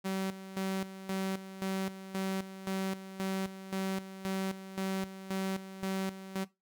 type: tone with tremolo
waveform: sawtooth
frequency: 191.3 Hz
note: G3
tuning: 42 cents flat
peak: -28 dBFS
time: 0.04-6.45 s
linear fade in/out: 20 ms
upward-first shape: square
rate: 1.9 Hz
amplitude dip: 75%
effects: noise-tail reverb RT60 0.2 s tail -18 dB re dry